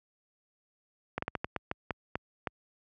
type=slowing click train; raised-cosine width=0.5 ms; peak=-16 dBFS; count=10; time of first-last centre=1.18-2.472 s; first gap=44 ms; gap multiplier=1.28; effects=high-pass 60 Hz 12 dB/octave